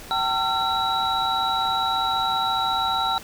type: tone cluster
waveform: sine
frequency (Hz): 769 / 904 / 1358 / 3904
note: G5 / A5 / F6 / B7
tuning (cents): -33 / +47 / -49 / -21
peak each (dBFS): -26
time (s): 0.11-3.18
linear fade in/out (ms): 0
effects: pink hiss -41 dBFS RMS until 3.23 s